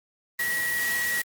sine tone in noise, 1918 Hz, A#6, 49 cents sharp, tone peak -25 dBFS, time 0.39-1.22 s, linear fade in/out 5 ms, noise white, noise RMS -32 dBFS, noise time 0.39-1.22 s, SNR +4 dB, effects Opus 24 kbps

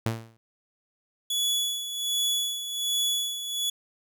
sawtooth tone with exponential decay, 113.5 Hz, A#2, 46 cents flat, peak -18 dBFS, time 0.06-0.37 s, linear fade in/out 0 ms, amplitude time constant 67 ms
sawtooth tone with tremolo, 3404 Hz, G#7, 42 cents sharp, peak -20 dBFS, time 1.3-3.7 s, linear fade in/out 5 ms, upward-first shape sine, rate 1.3 Hz, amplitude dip 65%
effects none

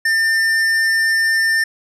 triangle tone with hard clipping, 1798 Hz, A6, 37 cents sharp, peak -15 dBFS, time 0.05-1.64 s, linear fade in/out 5 ms, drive 14 dB, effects none

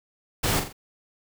pink noise with echo, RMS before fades -24 dBFS, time 0.43-0.6 s, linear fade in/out 10 ms, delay 43 ms, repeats 3, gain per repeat -7 dB, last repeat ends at 0.729 s, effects none

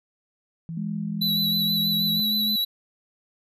sine tone, 165 Hz, E3, 2 cents sharp, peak -30 dBFS, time 0.69-2.2 s, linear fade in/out 0 ms
sine tone with pitch glide, 207.7 to 213.5 Hz, G#3 to G#3, 0 to +48 cents, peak -28 dBFS, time 0.77-2.56 s, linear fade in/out 5 ms, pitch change +48 cents, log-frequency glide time 2.01-2.25 s
square tone with vibrato, 3951 Hz, B7, in tune, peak -22 dBFS, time 1.21-2.65 s, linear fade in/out 10 ms, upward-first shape sine, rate 6.3 Hz, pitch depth 28 cents each way
effects none

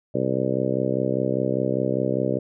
harmonic tone, 65 Hz, C2, 11 cents flat, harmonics 2 / 3 / 4 / 5 / 6 / 7 / 8 / 9, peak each -29 / -29 / -29 / -29 / -29 / -29 / -29 / -29 dBFS, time 0.14-2.39 s, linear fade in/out 10 ms, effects none

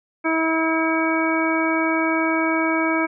harmonic tone, 322.8 Hz, E4, 36 cents flat, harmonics 1 / 2 / 3 / 4 / 5 / 7, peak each -21 / -26 / -27 / -27 / -28 / -25 dBFS, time 0.24-3.07 s, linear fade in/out 20 ms, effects none

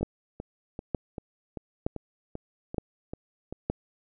two click trains, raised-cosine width 2 ms, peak -22 / -13 dBFS, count 10 / 5, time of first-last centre 0.01-3.526 / 0.03-3.7 s, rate 2.56 / 1.09 Hz, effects none

